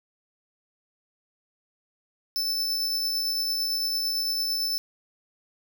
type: tone with tremolo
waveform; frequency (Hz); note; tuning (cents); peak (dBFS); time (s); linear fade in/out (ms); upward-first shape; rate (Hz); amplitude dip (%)
45% pulse; 5280; E8; +2; -24; 2.36-4.78; 0; triangle; 8.9; 25
effects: none